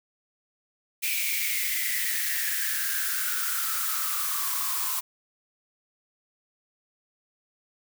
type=noise with high-pass filter sweep; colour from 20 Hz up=blue; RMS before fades=-28 dBFS; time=1.02-5.01 s; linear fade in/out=20 ms; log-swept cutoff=2400 to 1000 Hz; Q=8.9; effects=none

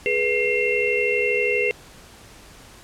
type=tone cluster; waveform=sine; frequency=417.7 / 490 / 2117 / 2719 Hz; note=G#4 / B4 / C7 / F7; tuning=+10 / -14 / +20 / -47 cents; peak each=-24 dBFS; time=0.06-1.71 s; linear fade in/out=0 ms; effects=pink hiss -46 dBFS RMS until 2.83 s + low-pass 11000 Hz 12 dB/octave

